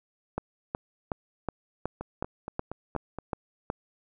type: two click trains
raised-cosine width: 1 ms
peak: -21 / -15 dBFS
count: 6 / 10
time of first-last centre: 2.01-3.186 / 0.38-3.701 s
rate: 4.25 / 2.71 Hz
effects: none